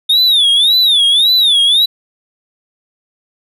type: tone with vibrato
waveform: triangle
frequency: 3614 Hz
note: A7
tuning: 46 cents sharp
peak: -6 dBFS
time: 0.09-1.86 s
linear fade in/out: 10 ms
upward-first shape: sine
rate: 1.8 Hz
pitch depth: 180 cents each way
effects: none